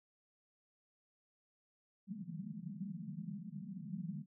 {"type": "band-pass noise", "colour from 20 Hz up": "white", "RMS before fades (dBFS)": -45, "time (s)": [2.07, 4.26], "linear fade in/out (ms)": 50, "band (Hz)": [150, 220], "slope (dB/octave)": 96, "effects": []}